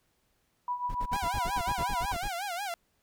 sine tone with tremolo, 982 Hz, B5, 10 cents flat, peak -27 dBFS, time 0.68-2.12 s, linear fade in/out 2 ms, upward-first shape triangle, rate 7.1 Hz, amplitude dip 80%
brown noise bursts, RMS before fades -34 dBFS, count 13, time 0.89-2.281 s, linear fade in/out 10 ms, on 59 ms, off 52 ms
sawtooth tone with vibrato, 750 Hz, F#5, 23 cents sharp, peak -29 dBFS, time 1.13-2.74 s, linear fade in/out 0 ms, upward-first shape sine, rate 5.5 Hz, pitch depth 170 cents each way
effects pink hiss -73 dBFS RMS until 3.02 s

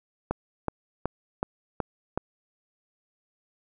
click train, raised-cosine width 1 ms, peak -12 dBFS, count 6, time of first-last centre 0.31-2.176 s, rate 2.68 Hz, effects none

